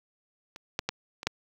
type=clicks; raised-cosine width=0.2 ms; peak=-25 / -10 / -11 / -21 / -8 dBFS; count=5; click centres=0.561 / 0.791 / 0.89 / 1.231 / 1.27 s; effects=high-pass 60 Hz 12 dB/octave + 8-bit